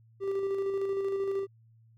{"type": "tone with tremolo", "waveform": "triangle", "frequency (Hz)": 392, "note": "G4", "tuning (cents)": 0, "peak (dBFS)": -25, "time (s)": [0.2, 1.47], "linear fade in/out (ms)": 50, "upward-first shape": "square", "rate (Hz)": 13, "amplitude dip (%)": 30, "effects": ["added 113 Hz sine -57 dBFS peak until 1.97 s"]}